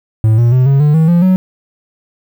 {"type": "tone with pitch steps", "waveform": "triangle", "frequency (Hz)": [110, 118.58, 127.83, 137.79, 148.54, 160.12, 172.61, 186.07], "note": ["A2", "A#2", "C3", "C#3", "D3", "D#3", "F3", "F#3"], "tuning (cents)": [0, 30, -40, -10, 20, 50, -20, 10], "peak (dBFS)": -4, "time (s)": [0.24, 1.36], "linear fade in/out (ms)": 0, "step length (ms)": 140, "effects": ["7-bit"]}